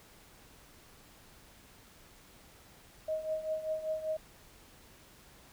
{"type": "tone with tremolo", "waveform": "sine", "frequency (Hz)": 628, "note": "D#5", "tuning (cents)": 16, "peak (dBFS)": -29, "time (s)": [3.08, 4.17], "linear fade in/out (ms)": 5, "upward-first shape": "triangle", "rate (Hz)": 5.1, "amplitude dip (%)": 80, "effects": ["pink hiss -58 dBFS RMS until 5.52 s"]}